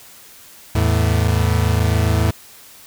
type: tone pair together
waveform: 40% pulse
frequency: 81.43 / 108.7 Hz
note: E2 / A2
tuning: -21 / -21 cents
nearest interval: perfect fourth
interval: 500 cents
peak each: -16 dBFS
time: 0.75-2.31 s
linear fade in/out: 5 ms
effects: white hiss -43 dBFS RMS until 2.86 s